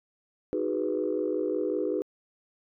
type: chord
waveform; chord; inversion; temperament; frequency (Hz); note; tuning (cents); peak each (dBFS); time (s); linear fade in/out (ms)
sine; G# minor seventh; second; equal; 311.1 / 370 / 415.3 / 493.9; D#4 / F#4 / G#4 / B4; 0 / 0 / 0 / 0; -31; 0.53-2.02; 0
effects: tanh soft clip ceiling -17 dBFS